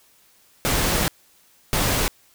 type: noise bursts at uneven times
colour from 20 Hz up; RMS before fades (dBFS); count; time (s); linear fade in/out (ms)
pink; -21; 2; 0.65-1.08 / 1.73-2.08; 0
effects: white hiss -57 dBFS RMS until 2.34 s